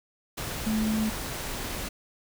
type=tone in noise; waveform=sine; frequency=217.5 Hz; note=A3; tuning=20 cents flat; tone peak=-24 dBFS; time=0.66-1.1 s; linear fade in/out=10 ms; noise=pink; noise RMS=-34 dBFS; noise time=0.37-1.89 s; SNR=+7 dB; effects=none